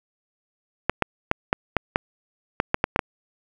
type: clicks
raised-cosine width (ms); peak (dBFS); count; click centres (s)
0.5; -3; 11; 0.896 / 1.023 / 1.314 / 1.529 / 1.767 / 1.959 / 2.601 / 2.744 / 2.841 / 2.961 / 2.992
effects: 7-bit